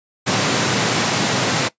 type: high-pass noise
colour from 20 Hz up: pink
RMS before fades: -18 dBFS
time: 0.26-1.69 s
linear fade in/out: 20 ms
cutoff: 110 Hz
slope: 48 dB/octave
effects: noise-tail reverb RT60 0.1 s tail -18 dB re dry + resampled to 16000 Hz